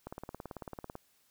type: click train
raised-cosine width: 1 ms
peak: -27 dBFS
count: 17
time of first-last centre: 0.07-0.954 s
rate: 18.1 Hz
effects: white hiss -70 dBFS RMS until 1.3 s